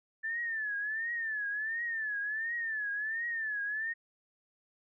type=tone with vibrato; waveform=sine; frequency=1760 Hz; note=A6; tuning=in tune; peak=-32 dBFS; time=0.23-3.94 s; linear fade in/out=20 ms; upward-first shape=triangle; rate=1.4 Hz; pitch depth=140 cents each way; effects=none